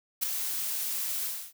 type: noise with ADSR envelope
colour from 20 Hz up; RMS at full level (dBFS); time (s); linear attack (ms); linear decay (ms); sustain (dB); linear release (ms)
blue; -25; 0.21-1.53; 22; 7; -7; 290
effects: none